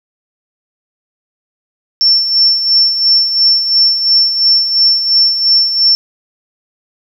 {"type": "tone with tremolo", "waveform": "sine", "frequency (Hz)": 5410, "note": "E8", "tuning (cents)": 44, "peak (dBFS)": -5, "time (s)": [2.01, 5.95], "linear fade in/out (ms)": 0, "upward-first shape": "sine", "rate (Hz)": 2.9, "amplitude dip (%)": 60, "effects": ["7-bit"]}